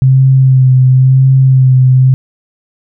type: tone with vibrato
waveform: sine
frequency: 130.9 Hz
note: C3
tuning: 1 cent sharp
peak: -3 dBFS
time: 0.02-2.14 s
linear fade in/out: 0 ms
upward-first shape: sine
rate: 0.96 Hz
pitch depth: 27 cents each way
effects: none